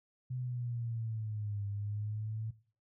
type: linear two-way sweep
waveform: sine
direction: down then up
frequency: 127.8 to 100.6 to 111.4 Hz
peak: -35 dBFS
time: 0.3-2.51 s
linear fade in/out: 10 ms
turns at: 1.65 s
effects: noise-tail reverb RT60 0.4 s tail -17 dB re dry